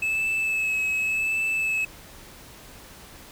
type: tone with vibrato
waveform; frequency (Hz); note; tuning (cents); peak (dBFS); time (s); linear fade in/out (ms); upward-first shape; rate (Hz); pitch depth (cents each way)
triangle; 2600; E7; -24; -21; 0.02-1.85; 5; sine; 0.88; 24
effects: pink hiss -46 dBFS RMS until 3.31 s